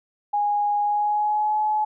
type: tone with pitch glide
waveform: sine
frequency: 825 to 852.6 Hz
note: G#5 to G#5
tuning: -12 to +45 cents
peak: -19 dBFS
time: 0.33-1.85 s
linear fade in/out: 10 ms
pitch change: +57 cents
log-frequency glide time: 0.81-1.59 s
effects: none